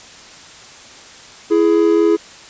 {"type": "tone pair together", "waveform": "triangle", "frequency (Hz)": [333.3, 418.2], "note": ["E4", "G#4"], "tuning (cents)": [19, 12], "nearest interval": "major third", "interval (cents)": 393, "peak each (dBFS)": -11, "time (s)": [1.5, 2.17], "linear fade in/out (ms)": 20, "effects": ["white hiss -39 dBFS RMS until 2.49 s", "resampled to 16000 Hz"]}